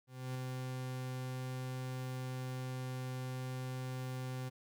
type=tone with ADSR envelope; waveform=40% pulse; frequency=128.5 Hz; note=C3; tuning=31 cents flat; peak=-36 dBFS; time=0.07-4.5 s; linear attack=280 ms; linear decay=4 ms; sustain=-2 dB; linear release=21 ms; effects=none